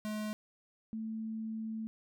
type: tone pair in turn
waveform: square / sine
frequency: 213.1 / 221.2 Hz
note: G#3 / A3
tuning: +45 / +9 cents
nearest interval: minor second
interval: 64 cents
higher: second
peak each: -36 / -36 dBFS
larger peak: neither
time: 0.05-0.33 / 0.93-1.87 s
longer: second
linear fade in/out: 0 ms
effects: none